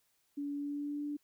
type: tone with pitch glide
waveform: sine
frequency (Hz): 286.3 to 292.3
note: D4 to D4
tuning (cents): -44 to -8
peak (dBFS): -35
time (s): 0.37-1.17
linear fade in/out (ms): 10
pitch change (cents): +36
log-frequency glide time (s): 0.55-1.04
effects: white hiss -75 dBFS RMS until 1.23 s